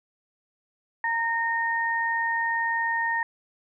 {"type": "tone pair together", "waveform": "sine", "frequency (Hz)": [921.5, 1843], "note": ["A#5", "A#6"], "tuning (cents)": [-20, -20], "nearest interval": "octave", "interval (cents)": 1200, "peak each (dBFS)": [-27, -25], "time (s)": [1.04, 3.23], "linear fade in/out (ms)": 2, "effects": []}